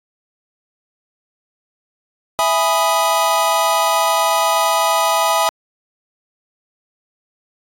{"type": "chord", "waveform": "square", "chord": "E major seventh", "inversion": "none", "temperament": "equal", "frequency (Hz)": [659.3, 830.6, 987.8, 1244.5], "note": ["E5", "G#5", "B5", "D#6"], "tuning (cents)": [0, 0, 0, 0], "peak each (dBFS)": -20, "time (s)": [2.39, 5.49], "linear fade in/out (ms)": 0, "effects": ["AAC 48 kbps"]}